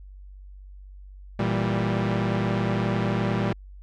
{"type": "chord", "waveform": "sawtooth", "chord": "E diminished", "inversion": "second", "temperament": "equal", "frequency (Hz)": [116.54, 164.81, 196], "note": ["Bb2", "E3", "G3"], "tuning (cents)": [0, 0, 0], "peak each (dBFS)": [-22, -26, -22], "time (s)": [1.39, 3.53], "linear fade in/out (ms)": 5, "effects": ["added 48 Hz sine -41 dBFS peak until 3.82 s", "low-pass 3000 Hz 12 dB/octave"]}